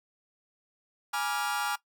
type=chord; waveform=40% pulse; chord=G# diminished seventh; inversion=none; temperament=equal with one note detuned; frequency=830.6 / 965.2 / 1174.7 / 1396.9 Hz; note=G#5 / B5 / D6 / F6; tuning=0 / -40 / 0 / 0 cents; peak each=-32 / -36 / -36 / -32 dBFS; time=1.13-1.76 s; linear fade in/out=10 ms; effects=noise-tail reverb RT60 0.1 s tail -18 dB re dry